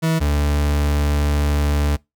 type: tone pair in turn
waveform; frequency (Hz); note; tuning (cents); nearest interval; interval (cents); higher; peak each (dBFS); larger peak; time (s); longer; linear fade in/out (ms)
40% pulse; 161.7 / 73.01; E3 / D2; -33 / -10; octave + major second; 1377; first; -15; neither; 0.02-0.2 / 0.2-1.97; second; 20
effects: noise-tail reverb RT60 0.2 s tail -24 dB re dry